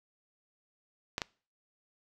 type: clicks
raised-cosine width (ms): 0.2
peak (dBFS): -14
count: 2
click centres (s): 1.181 / 1.218
effects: noise-tail reverb RT60 0.4 s tail -24 dB re dry